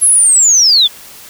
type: linear sweep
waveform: sine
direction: down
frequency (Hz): 11110 to 3322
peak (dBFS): -5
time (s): 0.01-0.88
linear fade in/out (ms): 20
effects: white hiss -35 dBFS RMS until 1.29 s